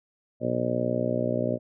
harmonic tone, 60.5 Hz, B1, 35 cents flat, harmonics 2 / 3 / 4 / 5 / 6 / 7 / 8 / 9 / 10, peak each -32 / -36 / -30 / -36 / -34 / -36 / -36 / -31 / -30 dBFS, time 0.4-1.59 s, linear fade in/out 50 ms, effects none

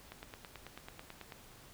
click train, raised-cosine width 0.3 ms, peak -30 dBFS, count 12, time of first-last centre 0.12-1.322 s, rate 9.15 Hz, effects pink hiss -57 dBFS RMS until 1.73 s

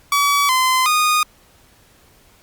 sawtooth tone with pitch steps, 1140 / 1030 / 1232 Hz, C#6 / C6 / D#6, +48 / -28 / -17 cents, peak -10 dBFS, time 0.12-1.23 s, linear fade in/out 2 ms, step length 370 ms, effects pink hiss -52 dBFS RMS until 2.42 s + Opus 48 kbps

